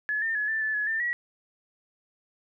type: tone with pitch steps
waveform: sine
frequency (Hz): 1707 / 1806 / 1699 / 1770 / 1744 / 1696 / 1790 / 1923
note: G#6 / A6 / G#6 / A6 / A6 / G#6 / A6 / B6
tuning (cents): +47 / +45 / +39 / +10 / -16 / +36 / +29 / -47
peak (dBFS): -25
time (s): 0.09-1.13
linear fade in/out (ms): 0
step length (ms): 130
effects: none